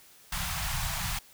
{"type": "band-stop noise", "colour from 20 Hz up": "pink", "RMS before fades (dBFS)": -32, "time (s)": [0.32, 1.19], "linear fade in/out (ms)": 5, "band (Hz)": [180, 720], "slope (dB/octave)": 48, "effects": ["white hiss -56 dBFS RMS until 1.33 s"]}